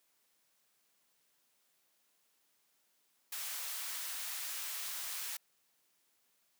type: high-pass noise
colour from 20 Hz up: white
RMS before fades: -41 dBFS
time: 3.32-5.37 s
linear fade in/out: 5 ms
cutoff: 970 Hz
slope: 12 dB/octave
effects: white hiss -75 dBFS RMS until 6.59 s + high-pass 150 Hz 12 dB/octave